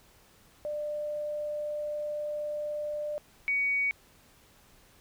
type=tone pair in turn; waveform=sine; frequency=596 / 2250 Hz; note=D5 / C#7; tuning=+25 / +25 cents; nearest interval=octave + major seventh; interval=2300 cents; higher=second; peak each=-31 / -25 dBFS; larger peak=second; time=0.65-3.18 / 3.48-3.91 s; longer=first; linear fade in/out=0 ms; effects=pink hiss -60 dBFS RMS until 5 s